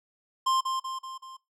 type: tone with echo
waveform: square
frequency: 1050 Hz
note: C6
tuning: 6 cents sharp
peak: -23 dBFS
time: 0.46-0.61 s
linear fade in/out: 10 ms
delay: 190 ms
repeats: 4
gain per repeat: -5 dB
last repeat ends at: 1.37 s
effects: noise-tail reverb RT60 0.2 s tail -20 dB re dry + low-pass 8000 Hz 12 dB/octave